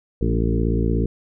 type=harmonic tone with a mistuned harmonic; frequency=56.7 Hz; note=A#1; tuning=47 cents flat; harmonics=1 / 2 / 3 / 4 / 5 / 6 / 7 / 8; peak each=-21 / -24 / -26 / -27 / -28 / -29 / -29 / -30 dBFS; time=0.21-1.06 s; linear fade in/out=5 ms; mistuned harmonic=4; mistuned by=-35 cents; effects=none